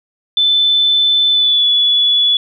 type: tone with pitch glide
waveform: sine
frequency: 3519 to 3421 Hz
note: A7 to A7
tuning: 0 to -49 cents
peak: -9 dBFS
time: 0.37-2.37 s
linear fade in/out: 2 ms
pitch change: -49 cents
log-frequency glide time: 1.31-1.66 s
effects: none